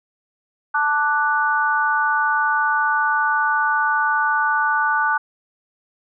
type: chord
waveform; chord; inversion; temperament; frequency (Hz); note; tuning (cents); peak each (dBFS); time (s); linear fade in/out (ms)
sine; D major; second; equal; 880 / 1174.7 / 1480; A5 / D6 / F#6; 0 / 0 / 0; -21 / -22 / -19; 0.74-5.18; 10
effects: none